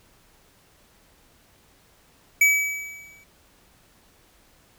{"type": "tone with exponential decay", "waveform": "square", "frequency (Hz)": 2285, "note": "D7", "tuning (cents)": -48, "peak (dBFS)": -13, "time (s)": [2.41, 3.24], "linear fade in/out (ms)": 5, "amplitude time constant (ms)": 180, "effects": ["pink hiss -58 dBFS RMS until 4.78 s"]}